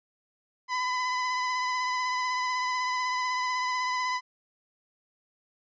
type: tone with vibrato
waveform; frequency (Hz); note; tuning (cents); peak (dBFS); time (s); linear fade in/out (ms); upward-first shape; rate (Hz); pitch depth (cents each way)
30% pulse; 1005; B5; +30; -24; 0.68-4.21; 50; triangle; 16; 27
effects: resampled to 16000 Hz